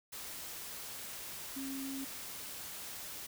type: tone in noise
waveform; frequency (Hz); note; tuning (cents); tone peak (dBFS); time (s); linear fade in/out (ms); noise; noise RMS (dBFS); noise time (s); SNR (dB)
sine; 270; C#4; -45; -39; 1.56-2.05; 10; white; -45; 0.12-3.27; +3
effects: none